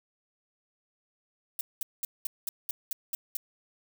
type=noise bursts; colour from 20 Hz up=violet; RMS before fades=-32 dBFS; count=9; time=1.59-3.37 s; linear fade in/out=2 ms; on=20 ms; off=200 ms; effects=none